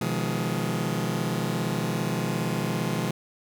sawtooth chord, F half-diminished seventh, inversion second, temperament just, 125.72 / 157.15 / 174.61 / 209.5 Hz, Cb3 / Eb3 / F3 / Ab3, +31 / +18 / 0 / +15 cents, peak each -27 dBFS, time 0.01-3.11 s, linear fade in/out 5 ms, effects none

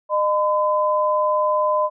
sine tone pair together, 610 / 1014.4 Hz, D#5 / B5, -34 / +46 cents, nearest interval major sixth, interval 880 cents, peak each -19 dBFS, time 0.09-1.9 s, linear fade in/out 50 ms, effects none

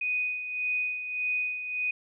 sine tone with tremolo, 2489 Hz, D#7, in tune, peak -25 dBFS, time 0.01-1.91 s, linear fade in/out 5 ms, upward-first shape sine, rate 1.7 Hz, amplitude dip 60%, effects none

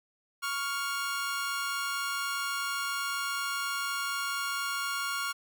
sawtooth tone pair together, 1113 / 1402.3 Hz, C#6 / F6, +7 / +7 cents, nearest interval major third, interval 400 cents, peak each -31 / -29 dBFS, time 0.42-5.33 s, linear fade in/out 20 ms, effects none

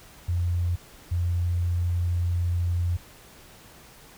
sine tone pair in turn, 87.31 / 87.31 Hz, F2 / F2, 0 / 0 cents, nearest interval unison, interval 0 cents, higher neither, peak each -22 dBFS, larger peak neither, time 0.28-0.76 / 1.11-2.97 s, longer second, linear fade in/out 10 ms, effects pink hiss -50 dBFS RMS until 4.17 s

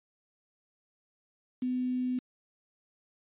sine tone with quantisation, 252 Hz, B3, 35 cents sharp, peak -28 dBFS, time 1.62-2.19 s, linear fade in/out 5 ms, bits 8, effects resampled to 8000 Hz

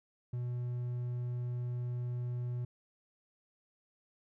triangle tone, 122.4 Hz, B2, 15 cents flat, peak -32 dBFS, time 0.33-2.65 s, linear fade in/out 5 ms, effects none

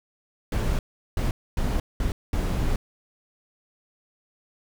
brown noise bursts at uneven times, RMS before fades -24 dBFS, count 5, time 0.52-0.79 / 1.17-1.31 / 1.57-1.8 / 2-2.12 / 2.33-2.76 s, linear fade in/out 2 ms, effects none

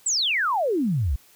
sine exponential sweep, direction down, 8120 to 58.27 Hz, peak -20 dBFS, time 0.06-1.16 s, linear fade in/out 5 ms, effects white hiss -55 dBFS RMS until 1.35 s

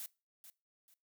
blue noise with echo, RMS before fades -44 dBFS, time 0-0.06 s, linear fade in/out 0 ms, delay 440 ms, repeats 2, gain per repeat -11 dB, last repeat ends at 0.94 s, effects noise-tail reverb RT60 0.3 s tail -22 dB re dry

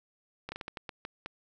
slowing click train, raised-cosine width 0.3 ms, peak -22 dBFS, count 9, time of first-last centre 0.49-1.26 s, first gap 30 ms, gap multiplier 1.32, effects none

